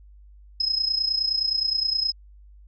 sine tone with amplitude modulation, 5120 Hz, D#8, 49 cents sharp, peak -18 dBFS, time 0.6-2.12 s, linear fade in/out 5 ms, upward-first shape sine, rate 29.6 Hz, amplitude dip 75%, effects added 50 Hz sine -46 dBFS peak until 2.67 s

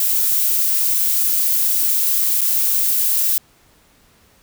violet noise with dropouts, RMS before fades -17 dBFS, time 0-3.38 s, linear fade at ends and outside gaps 2 ms, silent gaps 2.409-2.414 s, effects pink hiss -54 dBFS RMS until 4.42 s

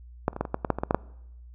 clicks, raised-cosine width 1 ms, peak -8 / -29 / -19 / -11 / -19 / -11 / -12 / -7 / -16 / -12 / -8 / -6 dBFS, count 12, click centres 0.281 / 0.331 / 0.364 / 0.41 / 0.452 / 0.544 / 0.648 / 0.703 / 0.786 / 0.835 / 0.909 / 0.946 s, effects noise-tail reverb RT60 0.9 s tail -24 dB re dry + added 60 Hz sine -44 dBFS peak until 1.54 s

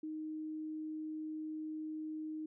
sine tone, 311.1 Hz, D#4, in tune, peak -39 dBFS, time 0.03-2.46 s, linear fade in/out 5 ms, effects none

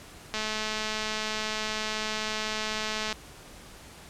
click train, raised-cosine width 0.2 ms, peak -14 dBFS, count 603, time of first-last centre 0.34-3.127 s, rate 216 Hz, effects pink hiss -48 dBFS RMS until 4.09 s + low-pass 11000 Hz 12 dB/octave

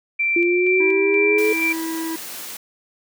sine tone with tremolo, 2349 Hz, D7, in tune, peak -17 dBFS, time 0.19-1.73 s, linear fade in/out 10 ms, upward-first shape square, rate 2.1 Hz, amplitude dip 35%
sine linear sweep, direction up, 341.4 to 432.1 Hz, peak -16 dBFS, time 0.36-1.53 s, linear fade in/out 5 ms
harmonic tone, 325.6 Hz, E4, 21 cents flat, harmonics 1 / 3 / 5 / 6, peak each -24 / -34 / -42 / -41 dBFS, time 0.8-2.16 s, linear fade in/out 5 ms
white high-pass noise, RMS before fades -33 dBFS, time 1.38-2.57 s, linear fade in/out 5 ms, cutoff 170 Hz, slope 24 dB/octave
effects none

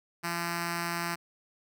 5% pulse tone with notch filter, 170.9 Hz, F3, 37 cents flat, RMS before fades -33 dBFS, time 0.23-1.16 s, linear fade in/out 20 ms, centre 500 Hz, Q 1.4, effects none

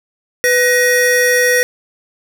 square tone pair together, 497.2 / 1891.3 Hz, B4 / A#6, +12 / +25 cents, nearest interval octave + major seventh, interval 2313 cents, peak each -14 / -13 dBFS, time 0.44-1.63 s, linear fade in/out 0 ms, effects none

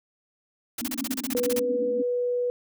white noise bursts, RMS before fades -31 dBFS, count 13, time 0.78-1.596 s, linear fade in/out 5 ms, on 36 ms, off 29 ms
pink band-pass noise, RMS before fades -33 dBFS, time 0.81-2.03 s, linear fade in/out 10 ms, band 230 to 290 Hz, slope 96 dB/octave
sine tone, 490 Hz, B4, 14 cents flat, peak -23 dBFS, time 1.35-2.5 s, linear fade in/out 0 ms
effects none

